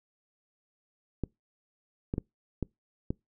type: clicks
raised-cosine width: 3 ms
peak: -17 dBFS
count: 5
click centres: 1.237 / 2.139 / 2.181 / 2.627 / 3.105 s
effects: noise-tail reverb RT60 0.2 s tail -26 dB re dry